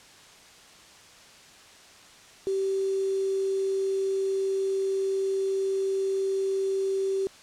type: tone with quantisation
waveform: sine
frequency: 387.2 Hz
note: G4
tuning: 21 cents flat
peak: -24 dBFS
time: 2.47-7.27 s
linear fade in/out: 0 ms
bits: 7
effects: white hiss -51 dBFS RMS until 7.42 s + low-pass 7000 Hz 12 dB/octave